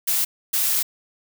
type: noise bursts at uneven times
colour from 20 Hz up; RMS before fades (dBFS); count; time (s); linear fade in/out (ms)
blue; -21; 2; 0.07-0.25 / 0.53-0.83; 10
effects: none